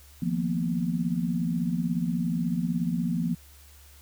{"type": "tone cluster", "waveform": "sine", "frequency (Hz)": [156, 173.7, 228, 244.5], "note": ["D#3", "F3", "A#3", "B3"], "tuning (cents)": [5, -9, -38, -17], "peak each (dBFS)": [-36, -27, -31, -31], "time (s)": [0.22, 3.35], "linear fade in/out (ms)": 5, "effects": ["added 71 Hz sine -51 dBFS peak until 4.01 s", "white hiss -55 dBFS RMS until 4.01 s"]}